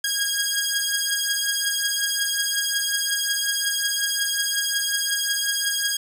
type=beating tone pair; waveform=10% pulse; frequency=1634 / 1639.5 Hz; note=G#6 / G#6; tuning=-29 / -23 cents; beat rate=5.5 Hz; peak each=-15 / -17 dBFS; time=0.04-5.97 s; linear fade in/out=5 ms; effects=none